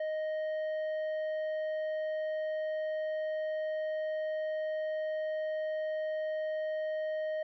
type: tone with tanh clipping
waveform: sine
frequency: 622.3 Hz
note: D#5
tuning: in tune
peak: -33 dBFS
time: 0-7.43 s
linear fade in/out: 5 ms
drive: 7 dB
effects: none